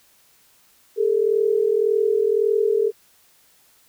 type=tone pair together; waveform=sine; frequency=408.5 / 450.3 Hz; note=G#4 / A4; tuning=-29 / +40 cents; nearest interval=major second; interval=169 cents; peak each=-19 / -19 dBFS; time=0.96-2.92 s; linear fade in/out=50 ms; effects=white hiss -57 dBFS RMS until 3.88 s